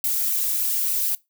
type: noise with flanger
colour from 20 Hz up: violet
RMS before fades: -23 dBFS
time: 0.04-1.15 s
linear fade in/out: 2 ms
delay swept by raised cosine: 0.57 to 4.77 ms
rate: 3.4 Hz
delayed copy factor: -0.85
effects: noise-tail reverb RT60 0.2 s tail -21 dB re dry